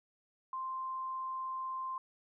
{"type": "tone", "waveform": "sine", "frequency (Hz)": 1046, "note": "C6", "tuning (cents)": -1, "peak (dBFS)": -36, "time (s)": [0.53, 1.98], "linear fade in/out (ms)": 2, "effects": []}